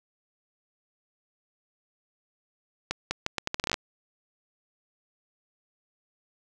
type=accelerating click train; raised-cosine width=0.2 ms; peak=-10 dBFS; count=13; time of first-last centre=2.91-3.742 s; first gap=200 ms; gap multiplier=0.77; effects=none